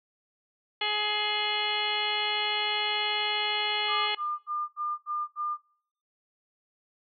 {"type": "harmonic tone", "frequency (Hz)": 420.4, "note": "G#4", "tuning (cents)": 21, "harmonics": [1, 2, 3, 4, 5, 6, 7, 8, 10], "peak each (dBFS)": [-39, -33, -39, -40, -33, -37, -32, -33, -39], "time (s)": [0.81, 4.15], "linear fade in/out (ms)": 5}
{"type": "tone bursts", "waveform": "sine", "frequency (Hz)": 1203, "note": "D6", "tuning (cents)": 41, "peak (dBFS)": -28, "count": 6, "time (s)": [3.87, 5.575], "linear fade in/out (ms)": 50, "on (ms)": 220, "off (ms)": 77}
{"effects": ["noise-tail reverb RT60 0.6 s tail -23 dB re dry"]}